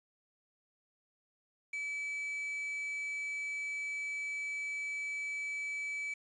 triangle tone with quantisation, 2300 Hz, D7, 37 cents flat, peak -34 dBFS, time 1.73-6.14 s, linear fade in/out 5 ms, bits 9, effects resampled to 22050 Hz

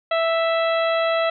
harmonic tone, 659.3 Hz, E5, in tune, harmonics 1 / 2 / 3 / 4 / 5 / 6, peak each -19 / -25 / -29 / -31 / -33 / -35 dBFS, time 0.11-1.3 s, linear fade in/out 5 ms, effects none

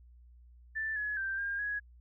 sine tone with pitch steps, 1765 / 1693 / 1570 / 1609 / 1668 Hz, A6 / G#6 / G6 / G6 / G#6, +5 / +33 / +2 / +45 / +7 cents, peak -32 dBFS, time 0.75-1.8 s, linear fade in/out 20 ms, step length 210 ms, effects added 60 Hz sine -54 dBFS peak until 2 s

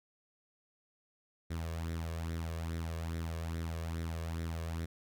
sawtooth tone with flanger, 82.41 Hz, E2, in tune, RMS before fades -38 dBFS, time 1.5-4.86 s, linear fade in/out 10 ms, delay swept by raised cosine 0.52 to 1.82 ms, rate 2.4 Hz, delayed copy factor +0.6, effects none

